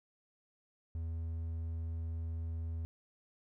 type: tone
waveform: triangle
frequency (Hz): 82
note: E2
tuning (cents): -9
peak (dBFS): -34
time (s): 0.95-2.85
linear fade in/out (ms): 0
effects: none